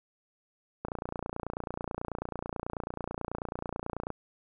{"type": "click train", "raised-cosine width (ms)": 1, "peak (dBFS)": -20, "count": 96, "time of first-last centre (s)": [0.85, 4.103], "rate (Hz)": 29.2, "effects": []}